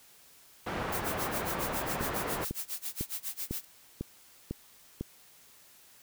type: low-pass noise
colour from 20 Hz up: white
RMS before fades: -35 dBFS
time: 0.66-2.45 s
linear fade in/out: 10 ms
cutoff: 1200 Hz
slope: 12 dB/octave
type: noise with tremolo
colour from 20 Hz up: blue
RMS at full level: -35 dBFS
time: 0.92-3.65 s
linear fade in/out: 5 ms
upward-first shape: sine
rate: 7.3 Hz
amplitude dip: 100%
type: click train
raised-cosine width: 3 ms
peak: -21 dBFS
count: 7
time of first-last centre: 2.01-5.01 s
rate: 2 Hz
effects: white hiss -58 dBFS RMS until 6.02 s